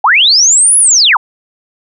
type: linear two-way sweep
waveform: sine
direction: up then down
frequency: 722 to 10540 to 779 Hz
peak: -4 dBFS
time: 0.04-1.17 s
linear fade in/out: 5 ms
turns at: 0.78 s
effects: none